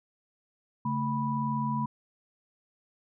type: tone cluster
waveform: sine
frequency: 140.2 / 221.3 / 984 Hz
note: C#3 / A3 / B5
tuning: +20 / +10 / -7 cents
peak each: -32 / -31 / -31 dBFS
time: 0.85-1.86 s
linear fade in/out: 5 ms
effects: none